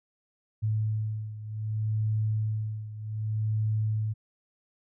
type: beating tone pair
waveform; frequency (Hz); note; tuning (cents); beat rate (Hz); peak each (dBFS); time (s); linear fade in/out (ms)
sine; 108.1 / 108.75; A2 / A2; -30 / -20; 0.65; -28 / -32; 0.62-4.14; 20
effects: none